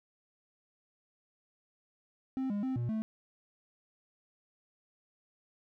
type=tone with pitch steps; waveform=triangle; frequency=263.4 / 204.1 / 261.2 / 119.7 / 219.2 Hz; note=C4 / G#3 / C4 / A#2 / A3; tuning=+12 / -30 / -3 / +46 / -6 cents; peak=-29 dBFS; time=2.37-3.02 s; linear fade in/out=0 ms; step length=130 ms; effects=none